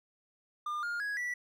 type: tone with pitch steps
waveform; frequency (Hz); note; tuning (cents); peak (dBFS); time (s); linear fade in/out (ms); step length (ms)
triangle; 1204 / 1415.4 / 1663.8 / 1955.9; D6 / F6 / G#6 / B6; +43 / +23 / +3 / -17; -31; 0.66-1.34; 5; 170
effects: none